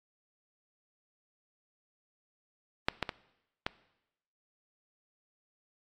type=clicks; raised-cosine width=0.3 ms; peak=-9 / -13 / -17 / -14 dBFS; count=4; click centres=2.885 / 3.027 / 3.092 / 3.665 s; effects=noise-tail reverb RT60 0.9 s tail -20 dB re dry + AAC 48 kbps

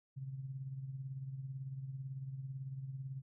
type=tone with tremolo; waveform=sine; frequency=133.9 Hz; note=C3; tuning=40 cents sharp; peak=-38 dBFS; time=0.16-3.22 s; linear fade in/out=20 ms; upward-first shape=triangle; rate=18 Hz; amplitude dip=65%; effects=none

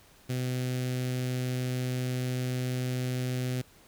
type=tone with notch filter; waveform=sawtooth; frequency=126.6 Hz; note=B2; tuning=43 cents sharp; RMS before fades=-31 dBFS; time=0.29-3.62 s; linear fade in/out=10 ms; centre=1000 Hz; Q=0.77; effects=pink hiss -58 dBFS RMS until 3.87 s

